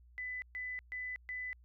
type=tone bursts; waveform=sine; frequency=2000 Hz; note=B6; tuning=21 cents sharp; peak=-38 dBFS; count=4; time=0.18-1.53 s; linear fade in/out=0 ms; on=240 ms; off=130 ms; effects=added 60 Hz sine -58 dBFS peak until 1.64 s